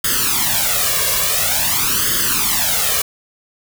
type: noise with flanger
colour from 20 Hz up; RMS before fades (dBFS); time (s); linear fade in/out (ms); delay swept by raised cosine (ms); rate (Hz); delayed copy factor
white; -17; 0.04-3.02; 5; 0.61 to 1.81; 0.48; +0.9
effects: none